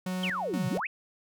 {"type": "tone with tremolo", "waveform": "45% pulse", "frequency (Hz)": 184.1, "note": "F#3", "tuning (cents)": -8, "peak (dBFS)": -30, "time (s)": [0.06, 0.8], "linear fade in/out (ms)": 5, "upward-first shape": "square", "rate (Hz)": 2.1, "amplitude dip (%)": 75}
{"type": "exponential two-way sweep", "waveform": "sine", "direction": "down then up", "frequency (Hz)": [3322, 115.4, 2786], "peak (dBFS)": -29, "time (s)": [0.23, 0.87], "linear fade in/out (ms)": 5, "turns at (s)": 0.67}
{"effects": []}